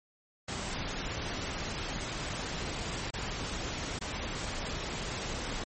pink noise with dropouts, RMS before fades -36 dBFS, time 0.48-5.64 s, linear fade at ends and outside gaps 5 ms, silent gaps 3.107-3.136 / 3.99-4.011 s, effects MP3 32 kbps

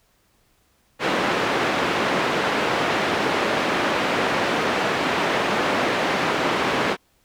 pink band-pass noise, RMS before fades -22 dBFS, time 0.99-6.97 s, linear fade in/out 50 ms, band 280 to 2600 Hz, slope 12 dB/octave, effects pink hiss -63 dBFS RMS until 7.24 s

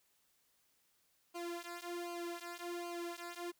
sawtooth tone with flanger, 346.2 Hz, F4, 15 cents flat, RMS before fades -44 dBFS, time 1.34-3.52 s, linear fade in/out 20 ms, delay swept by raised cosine 0.54 to 3.24 ms, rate 1.3 Hz, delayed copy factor -1, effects white hiss -75 dBFS RMS until 3.59 s

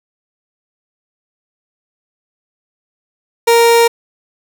30% pulse tone, 466.2 Hz, A#4, in tune, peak -4 dBFS, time 3.47-3.88 s, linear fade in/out 10 ms, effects none

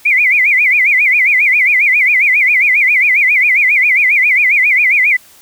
sine tone with vibrato, 2217 Hz, C#7, in tune, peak -7 dBFS, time 0.05-5.17 s, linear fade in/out 10 ms, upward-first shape sine, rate 7.4 Hz, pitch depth 190 cents each way, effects white hiss -43 dBFS RMS until 5.41 s

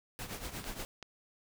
pink noise with tremolo, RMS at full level -39 dBFS, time 0.19-0.85 s, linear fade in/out 0 ms, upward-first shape triangle, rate 8.5 Hz, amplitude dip 75%
clicks, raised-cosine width 0.2 ms, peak -26 / -27 dBFS, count 2, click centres 0.642 / 1.027 s
effects none

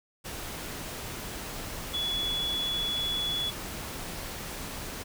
sine tone in noise, 3400 Hz, G#7, 40 cents sharp, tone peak -28 dBFS, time 1.93-3.51 s, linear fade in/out 20 ms, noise pink, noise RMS -38 dBFS, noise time 0.24-5.04 s, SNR +7 dB, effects none

